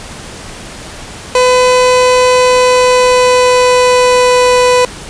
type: tone with pitch glide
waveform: 30% pulse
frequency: 503 to 497.8 Hz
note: B4 to B4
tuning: +32 to +14 cents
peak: -3 dBFS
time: 1.35-4.85 s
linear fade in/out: 2 ms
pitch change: -18 cents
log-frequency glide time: 2.36-4.53 s
effects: pink hiss -28 dBFS RMS until 5.09 s + resampled to 22050 Hz